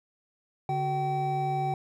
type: tone cluster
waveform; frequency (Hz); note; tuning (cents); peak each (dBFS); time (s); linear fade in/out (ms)
triangle; 143.8 / 371.7 / 769; D3 / F#4 / G5; -36 / +8 / -33; -29 / -34 / -26; 0.69-1.74; 2
effects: none